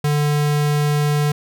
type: tone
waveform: square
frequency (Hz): 147.6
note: D3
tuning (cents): +9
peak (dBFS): -16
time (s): 0.04-1.32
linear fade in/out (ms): 5
effects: none